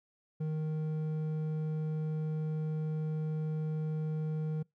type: tone with hard clipping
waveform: sine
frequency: 155.56 Hz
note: D#3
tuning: in tune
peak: -33 dBFS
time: 0.4-4.63 s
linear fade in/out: 10 ms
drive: 6 dB
effects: noise-tail reverb RT60 0.2 s tail -26 dB re dry